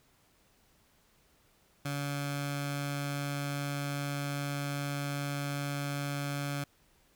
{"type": "tone with notch filter", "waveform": "15% pulse", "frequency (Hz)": 142.5, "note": "C#3", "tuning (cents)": 48, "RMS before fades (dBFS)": -35, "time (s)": [1.85, 6.64], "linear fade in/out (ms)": 5, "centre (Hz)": 400, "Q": 1, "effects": ["pink hiss -67 dBFS RMS until 7.15 s"]}